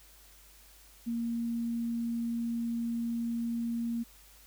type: tone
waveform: sine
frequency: 233.1 Hz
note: A#3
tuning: in tune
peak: -30 dBFS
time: 1.06-4.04 s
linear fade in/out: 20 ms
effects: added 50 Hz sine -59 dBFS peak until 4.46 s + white hiss -58 dBFS RMS until 4.46 s